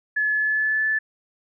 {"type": "tone with pitch glide", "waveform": "sine", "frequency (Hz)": [1713, 1742.9], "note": ["A6", "A6"], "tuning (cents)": [-47, -17], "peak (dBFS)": -19, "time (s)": [0.16, 0.99], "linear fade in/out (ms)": 10, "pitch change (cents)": 30, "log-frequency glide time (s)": [0.32, 0.86], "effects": []}